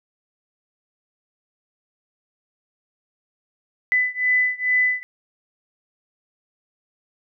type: beating tone pair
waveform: sine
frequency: 2000 / 2002.3 Hz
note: B6 / B6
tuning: +21 / +23 cents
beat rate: 2.3 Hz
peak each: -20 / -21 dBFS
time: 3.92-5.03 s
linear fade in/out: 0 ms
effects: none